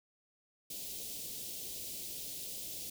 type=band-stop noise; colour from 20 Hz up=white; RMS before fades=-43 dBFS; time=0.7-2.9 s; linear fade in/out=5 ms; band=570 to 3000 Hz; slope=24 dB/octave; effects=none